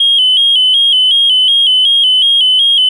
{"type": "tone with vibrato", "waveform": "sine", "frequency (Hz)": 3139, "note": "G7", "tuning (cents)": 2, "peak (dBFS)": -5, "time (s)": [0, 2.89], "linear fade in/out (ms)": 5, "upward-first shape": "square", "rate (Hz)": 2.7, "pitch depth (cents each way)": 63, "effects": ["tanh soft clip ceiling -1 dBFS"]}